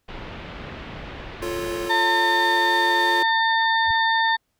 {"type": "low-pass noise", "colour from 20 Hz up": "pink", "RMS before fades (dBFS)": -36, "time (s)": [0.08, 1.89], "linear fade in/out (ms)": 10, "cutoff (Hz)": 3400, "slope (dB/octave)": 24}
{"type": "chord", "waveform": "square", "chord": "F augmented", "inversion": "none", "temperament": "equal", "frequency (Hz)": [349.2, 440, 554.4], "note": ["F4", "A4", "C#5"], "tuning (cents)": [0, 0, 0], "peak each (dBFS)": [-28, -34, -34], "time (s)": [1.42, 3.23], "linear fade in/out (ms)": 5}
{"type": "harmonic tone", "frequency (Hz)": 903, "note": "A5", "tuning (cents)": 45, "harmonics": [1, 2, 4, 5], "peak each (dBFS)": [-20, -21, -27, -35], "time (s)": [1.89, 4.37], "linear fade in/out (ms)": 20}
{"type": "tone with exponential growth", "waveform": "sine", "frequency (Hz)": 83.7, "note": "E2", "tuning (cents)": 27, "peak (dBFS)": -28, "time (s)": [3.82, 3.91], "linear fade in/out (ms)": 0, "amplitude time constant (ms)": 18}
{"effects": ["pink hiss -73 dBFS RMS until 4.59 s"]}